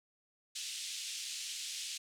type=band-pass noise; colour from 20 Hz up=pink; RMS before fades=-42 dBFS; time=0.55-1.98 s; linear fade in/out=10 ms; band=2900 to 8800 Hz; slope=24 dB/octave; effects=none